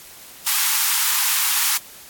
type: high-pass noise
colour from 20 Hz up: white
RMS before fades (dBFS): -19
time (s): 0.46-1.78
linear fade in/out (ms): 10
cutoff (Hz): 820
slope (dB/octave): 96
effects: white hiss -42 dBFS RMS until 2.09 s + AAC 64 kbps